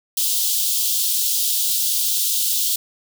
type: high-pass noise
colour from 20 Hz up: white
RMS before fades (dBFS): -20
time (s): 0.17-2.76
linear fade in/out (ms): 5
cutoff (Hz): 3100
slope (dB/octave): 48
effects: none